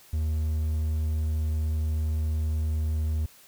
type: tone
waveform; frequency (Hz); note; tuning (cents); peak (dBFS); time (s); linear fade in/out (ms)
triangle; 77.78; D#2; 0; -22; 0.13-3.26; 5
effects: white hiss -54 dBFS RMS until 3.47 s

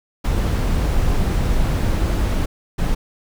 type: noise bursts at uneven times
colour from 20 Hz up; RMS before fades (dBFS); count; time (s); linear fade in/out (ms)
brown; -18; 2; 0.24-2.46 / 2.78-2.95; 10
effects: none

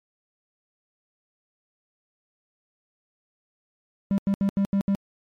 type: tone bursts at uneven times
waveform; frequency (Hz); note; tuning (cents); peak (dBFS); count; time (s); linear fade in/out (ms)
triangle; 197.7; G3; +15; -17; 6; 4.11-4.18 / 4.27-4.34 / 4.41-4.49 / 4.57-4.65 / 4.73-4.81 / 4.88-4.95; 0
effects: MP3 64 kbps

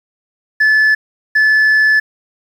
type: tone bursts at uneven times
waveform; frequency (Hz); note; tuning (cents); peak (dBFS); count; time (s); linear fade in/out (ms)
sine; 1733; A6; -27; -5; 2; 0.6-0.95 / 1.35-2; 10
effects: tanh soft clip ceiling -7 dBFS + 7-bit

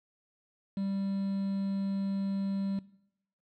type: tone with quantisation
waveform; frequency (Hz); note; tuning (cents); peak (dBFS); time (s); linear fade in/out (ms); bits
triangle; 196; G3; 0; -28; 0.77-2.79; 2; 8
effects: noise-tail reverb RT60 0.8 s tail -20 dB re dry + low-pass 3000 Hz 12 dB/octave

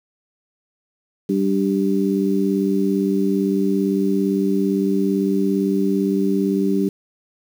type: harmonic tone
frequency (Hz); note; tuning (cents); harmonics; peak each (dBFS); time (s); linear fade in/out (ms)
97.7; G2; -5; 2 / 3 / 4; -19 / -21 / -22; 1.29-6.89; 5
effects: 7-bit

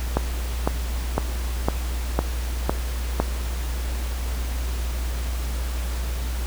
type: click train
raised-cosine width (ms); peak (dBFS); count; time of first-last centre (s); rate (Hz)
1; -5; 7; 0.17-3.2; 1.98
effects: added 60 Hz sine -24 dBFS peak until 6.46 s + pink hiss -36 dBFS RMS until 6.46 s

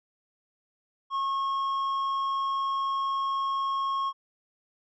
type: tone with tanh clipping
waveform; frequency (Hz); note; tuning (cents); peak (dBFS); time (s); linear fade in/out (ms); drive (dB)
sine; 1089; C#6; -31; -27; 1.1-4.13; 50; 6
effects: none

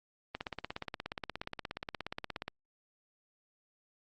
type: click train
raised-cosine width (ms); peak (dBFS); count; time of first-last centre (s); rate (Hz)
0.3; -21; 37; 0.35-2.48; 16.9
effects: Opus 32 kbps

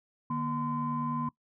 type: tone cluster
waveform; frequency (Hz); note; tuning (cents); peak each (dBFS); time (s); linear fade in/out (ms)
sine; 149.8 / 238.9 / 1026; D3 / A#3 / C6; +35 / +43 / -34; -34 / -32 / -33; 0.3-1.29; 5
effects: noise-tail reverb RT60 0.1 s tail -19 dB re dry + tanh soft clip ceiling -22 dBFS

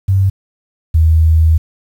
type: tone pair in turn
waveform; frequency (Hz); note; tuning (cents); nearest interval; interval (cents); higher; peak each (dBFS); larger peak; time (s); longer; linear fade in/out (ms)
sine; 96.3 / 80.04; G2 / D#2; -30 / +50; minor third; 320; first; -8 / -6; second; 0.08-0.3 / 0.94-1.58; second; 10
effects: 7-bit

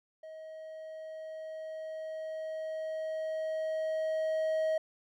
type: tone with level ramp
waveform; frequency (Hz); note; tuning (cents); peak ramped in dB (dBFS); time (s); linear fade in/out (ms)
triangle; 633; D#5; +30; -42 to -25; 0.23-4.78; 5
effects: none

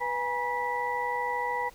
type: tone cluster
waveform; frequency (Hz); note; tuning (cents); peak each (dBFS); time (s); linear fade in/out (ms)
sine; 492 / 825 / 958 / 1968; B4 / G#5 / A#5 / B6; -7 / -12 / +47 / -7; -35 / -35 / -30 / -34; 0-1.7; 20
effects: pink hiss -55 dBFS RMS until 1.74 s

